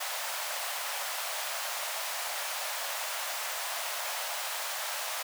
pink high-pass noise, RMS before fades -35 dBFS, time 0-5.23 s, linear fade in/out 10 ms, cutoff 590 Hz, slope 48 dB/octave, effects none

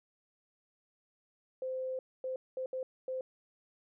sine tone bursts at uneven times, 518 Hz, C5, 17 cents flat, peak -34 dBFS, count 5, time 1.62-1.99 / 2.24-2.36 / 2.57-2.66 / 2.73-2.83 / 3.08-3.21 s, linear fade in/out 2 ms, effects none

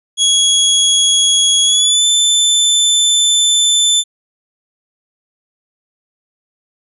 25% pulse tone with pitch glide, 3331 to 3529 Hz, G#7 to A7, +4 to +4 cents, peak -5 dBFS, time 0.17-4.04 s, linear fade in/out 50 ms, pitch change +100 cents, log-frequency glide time 1.64-2.05 s, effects resampled to 32000 Hz

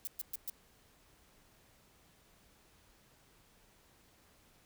violet noise bursts, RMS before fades -39 dBFS, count 4, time 0.05-0.498 s, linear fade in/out 0 ms, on 22 ms, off 120 ms, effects pink hiss -66 dBFS RMS until 4.65 s

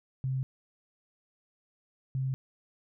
sine tone pair in turn, 131.7 / 132.26 Hz, C3 / C3, +12 / +19 cents, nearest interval unison, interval 7 cents, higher second, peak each -28 dBFS, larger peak neither, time 0.24-0.43 / 2.15-2.34 s, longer neither, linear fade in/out 0 ms, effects none

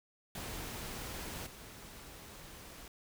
pink noise with level steps, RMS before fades -43 / -51 dBFS, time 0.35-2.88 s, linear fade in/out 2 ms, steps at 1.46 s, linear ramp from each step 10 ms, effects none

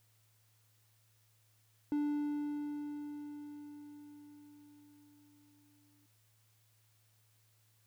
triangle tone with exponential decay, 293.7 Hz, D4, in tune, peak -28 dBFS, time 1.92-6.06 s, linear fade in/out 1 ms, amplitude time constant 900 ms, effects added 109 Hz sine -70 dBFS peak until 7.86 s + white hiss -73 dBFS RMS until 7.86 s

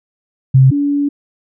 sine tone pair in turn, 132.3 / 286.1 Hz, C3 / D4, +20 / -45 cents, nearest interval octave + minor second, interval 1335 cents, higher second, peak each -4 / -12 dBFS, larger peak first, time 0.54-0.71 / 0.71-1.09 s, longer second, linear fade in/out 10 ms, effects none

